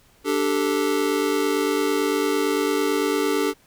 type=chord; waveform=square; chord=D suspended fourth; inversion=none; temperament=just; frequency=293.7 / 391.6 / 440.5 Hz; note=D4 / G4 / A4; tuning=0 / -2 / +2 cents; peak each=-25 dBFS; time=0.24-3.54 s; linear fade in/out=50 ms; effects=pink hiss -57 dBFS RMS until 3.66 s